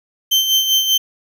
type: tone with tremolo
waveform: 35% pulse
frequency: 3109 Hz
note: G7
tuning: 15 cents flat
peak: -9 dBFS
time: 0.31-0.98 s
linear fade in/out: 10 ms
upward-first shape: sine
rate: 5.1 Hz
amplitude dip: 55%
effects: none